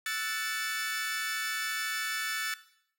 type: chord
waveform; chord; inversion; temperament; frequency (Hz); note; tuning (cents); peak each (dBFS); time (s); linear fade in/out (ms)
sawtooth; F# minor seventh; third; equal with one note detuned; 1318.5 / 1480 / 1760 / 2247; E6 / F#6 / A6 / C#7; 0 / 0 / 0 / +23; -36 / -36 / -30 / -35; 0.06-2.54; 2
effects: noise-tail reverb RT60 0.7 s tail -17 dB re dry